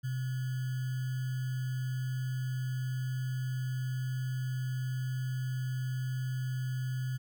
sine tone with sample-and-hold, 128.5 Hz, C3, 31 cents flat, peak -31 dBFS, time 0.03-7.18 s, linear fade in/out 20 ms, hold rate 1575 Hz, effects none

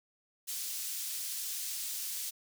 pink high-pass noise, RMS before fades -38 dBFS, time 0.47-2.31 s, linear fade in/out 20 ms, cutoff 5400 Hz, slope 12 dB/octave, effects none

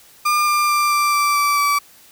35% pulse tone with pitch steps, 1202 / 1193.7 / 1185.5 / 1177.3 / 1169.1 / 1161.1 / 1153 Hz, D6 / D6 / D6 / D6 / D6 / D6 / D6, +40 / +28 / +16 / +4 / -8 / -20 / -32 cents, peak -13 dBFS, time 0.25-1.79 s, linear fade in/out 10 ms, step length 220 ms, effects white hiss -48 dBFS RMS until 2.11 s

